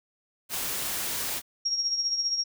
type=noise; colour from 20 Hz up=white; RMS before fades=-31 dBFS; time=0.49-1.42 s; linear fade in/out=50 ms
type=tone with tremolo; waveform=sine; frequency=5588 Hz; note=F8; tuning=in tune; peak=-22 dBFS; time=1.65-2.44 s; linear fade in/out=10 ms; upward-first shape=triangle; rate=15 Hz; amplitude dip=65%
effects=none